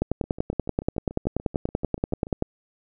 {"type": "two click trains", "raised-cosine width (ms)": 2, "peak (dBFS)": [-9, -24], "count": [26, 15], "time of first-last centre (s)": [[0.02, 2.424], [0.24, 2.269]], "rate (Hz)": [10.4, 6.9], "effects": []}